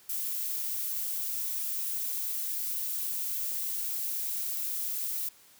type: noise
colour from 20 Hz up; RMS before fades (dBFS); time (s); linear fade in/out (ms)
violet; -33; 0.09-5.29; 5
effects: white hiss -58 dBFS RMS until 5.59 s + high-pass 60 Hz 12 dB/octave